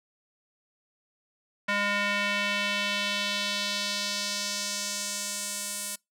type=tone with band-pass filter sweep; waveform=square; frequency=203.6 Hz; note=G#3; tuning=34 cents flat; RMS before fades=-30 dBFS; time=1.68-5.96 s; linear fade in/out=10 ms; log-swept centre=1900 to 9600 Hz; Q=1.6; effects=noise-tail reverb RT60 0.2 s tail -26 dB re dry